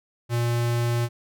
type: tone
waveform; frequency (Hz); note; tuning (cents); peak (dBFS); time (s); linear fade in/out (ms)
square; 118.8; A#2; +33; -22; 0.29-1.09; 50
effects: none